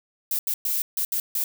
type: noise bursts at uneven times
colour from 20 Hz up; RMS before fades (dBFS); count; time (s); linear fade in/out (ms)
violet; -25; 6; 0.31-0.39 / 0.47-0.54 / 0.65-0.82 / 0.97-1.05 / 1.12-1.2 / 1.35-1.44; 2
effects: none

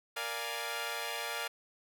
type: chord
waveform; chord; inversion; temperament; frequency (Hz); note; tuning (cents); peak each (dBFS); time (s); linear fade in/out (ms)
10% pulse; Bb dominant seventh; none; equal; 466.2 / 587.3 / 698.5 / 830.6; Bb4 / D5 / F5 / Ab5; 0 / 0 / 0 / 0; -33; 0.16-1.48; 10
effects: none

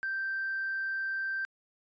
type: tone with hard clipping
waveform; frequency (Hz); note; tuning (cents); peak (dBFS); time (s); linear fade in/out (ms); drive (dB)
sine; 1566; G6; -2; -31; 0.03-1.45; 0; 1
effects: resampled to 16000 Hz

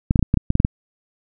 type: clicks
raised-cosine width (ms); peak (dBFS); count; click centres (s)
5; -3; 10; 0.109 / 0.158 / 0.193 / 0.227 / 0.341 / 0.373 / 0.504 / 0.554 / 0.601 / 0.649
effects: none

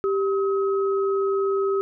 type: tone pair together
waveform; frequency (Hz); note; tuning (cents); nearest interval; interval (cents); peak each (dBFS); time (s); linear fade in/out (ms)
sine; 392 / 1275.1; G4 / D#6; 0 / +42; octave + minor sixth; 2042; -20 / -29; 0.04-1.81; 0
effects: none

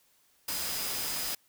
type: tone in noise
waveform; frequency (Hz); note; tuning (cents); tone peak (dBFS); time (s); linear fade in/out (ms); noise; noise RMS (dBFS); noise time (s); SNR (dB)
sine; 4978; D#8; 0; -40; 0.48-1.35; 5; white; -34; 0.48-1.35; -9
effects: white hiss -67 dBFS RMS until 1.48 s

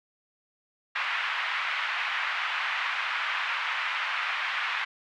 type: band-pass noise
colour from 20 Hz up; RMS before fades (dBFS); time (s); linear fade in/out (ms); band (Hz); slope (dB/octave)
white; -30; 0.95-4.85; 10; 980 to 2600; 24
effects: none

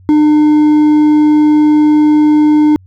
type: tone with hard clipping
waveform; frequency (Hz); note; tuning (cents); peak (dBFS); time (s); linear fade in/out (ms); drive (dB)
triangle; 301.7; D4; +47; -6; 0.09-2.76; 0; 7
effects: added 93 Hz sine -38 dBFS peak until 2.86 s

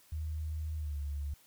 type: tone with pitch glide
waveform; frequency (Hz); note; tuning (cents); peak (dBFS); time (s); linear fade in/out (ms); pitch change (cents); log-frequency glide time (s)
sine; 77.78 to 71.74; D#2 to D2; 0 to -40; -34; 0.12-1.34; 5; -140; 0.77-0.97
effects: white hiss -63 dBFS RMS until 1.46 s

